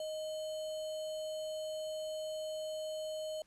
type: tone with sample-and-hold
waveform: sine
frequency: 622.3 Hz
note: D#5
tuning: in tune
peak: -37 dBFS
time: 0-3.42 s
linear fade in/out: 2 ms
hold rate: 3675 Hz
effects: pink hiss -70 dBFS RMS until 3.46 s + low-pass 10000 Hz 12 dB/octave